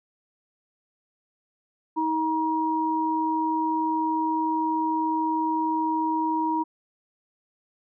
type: tone pair together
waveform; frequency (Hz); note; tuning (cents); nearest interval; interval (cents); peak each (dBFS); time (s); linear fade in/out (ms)
sine; 317.3 / 950.8; D#4 / A#5; +34 / +34; octave + perfect fifth; 1900; -26 / -24; 1.96-6.64; 20
effects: none